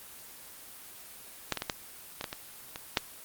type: clicks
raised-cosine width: 0.2 ms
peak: -9 / -15 / -15 / -11 / -17 / -15 / -18 / -20 / -6 dBFS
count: 9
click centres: 1.523 / 1.573 / 1.621 / 1.698 / 2.211 / 2.242 / 2.329 / 2.759 / 2.972 s
effects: white hiss -48 dBFS RMS until 3.24 s + Opus 24 kbps